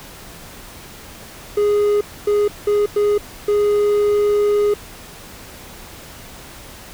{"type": "tone bursts at uneven times", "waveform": "triangle", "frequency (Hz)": 413.7, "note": "G#4", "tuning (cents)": -7, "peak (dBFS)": -11, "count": 5, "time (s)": [[1.57, 2.01], [2.27, 2.48], [2.67, 2.86], [2.96, 3.18], [3.48, 4.74]], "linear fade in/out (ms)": 5, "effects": ["pink hiss -38 dBFS RMS until 6.93 s"]}